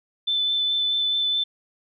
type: tone with vibrato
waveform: sine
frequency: 3520 Hz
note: A7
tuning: in tune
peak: -20 dBFS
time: 0.27-1.44 s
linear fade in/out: 10 ms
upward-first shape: sine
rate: 4.7 Hz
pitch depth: 10 cents each way
effects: none